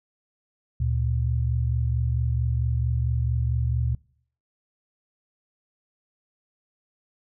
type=tone pair together; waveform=sine; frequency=73.42 / 117.9 Hz; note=D2 / A#2; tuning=0 / +20 cents; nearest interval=minor sixth; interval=820 cents; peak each=-24 dBFS; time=0.8-3.95 s; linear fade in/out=5 ms; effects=noise-tail reverb RT60 0.6 s tail -25 dB re dry